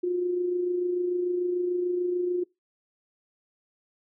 sine tone with amplitude modulation, 356.6 Hz, F4, 36 cents sharp, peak -22 dBFS, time 0.03-2.44 s, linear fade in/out 10 ms, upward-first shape sine, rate 26.8 Hz, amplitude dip 40%, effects noise-tail reverb RT60 0.2 s tail -23 dB re dry

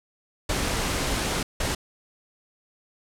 pink noise bursts at uneven times, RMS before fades -26 dBFS, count 2, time 0.49-1.43 / 1.6-1.75 s, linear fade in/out 5 ms, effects low-pass 10000 Hz 12 dB/octave

